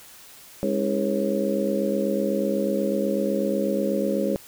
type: harmonic tone with a mistuned harmonic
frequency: 68.1 Hz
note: C#2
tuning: 30 cents flat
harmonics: 3 / 4 / 5 / 6 / 7 / 8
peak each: -26 / -31 / -30 / -29 / -32 / -26 dBFS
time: 0.63-4.36 s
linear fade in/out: 0 ms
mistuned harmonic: 5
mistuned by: -110 cents
effects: white hiss -47 dBFS RMS until 4.47 s